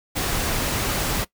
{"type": "noise", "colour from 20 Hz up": "pink", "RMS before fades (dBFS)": -24, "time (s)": [0.15, 1.25], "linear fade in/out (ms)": 20, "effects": ["noise-tail reverb RT60 0.1 s tail -20 dB re dry"]}